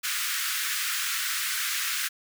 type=high-pass noise; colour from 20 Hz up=pink; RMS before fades=-29 dBFS; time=0.03-2.09 s; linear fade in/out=20 ms; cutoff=1300 Hz; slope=48 dB/octave; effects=none